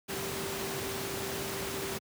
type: tone in noise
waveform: sine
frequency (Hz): 390.6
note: G4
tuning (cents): -6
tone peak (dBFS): -39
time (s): 0.08-1.99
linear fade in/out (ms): 20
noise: pink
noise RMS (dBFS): -36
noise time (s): 0.08-1.99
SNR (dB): -6
effects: high-pass 100 Hz 12 dB/octave